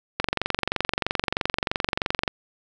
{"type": "click train", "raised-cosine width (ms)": 0.3, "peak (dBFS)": -6, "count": 49, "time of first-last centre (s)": [0.2, 2.278], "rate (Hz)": 23.1, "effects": []}